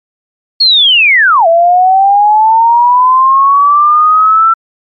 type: linear two-way sweep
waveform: sine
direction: down then up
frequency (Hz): 4379 to 657 to 1345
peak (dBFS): -3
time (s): 0.6-4.54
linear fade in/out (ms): 10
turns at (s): 1.47
effects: MP3 64 kbps